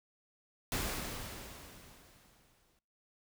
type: noise with exponential decay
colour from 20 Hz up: pink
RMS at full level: -34 dBFS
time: 0.72-2.79 s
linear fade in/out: 1 ms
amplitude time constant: 450 ms
effects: noise-tail reverb RT60 0.5 s tail -22 dB re dry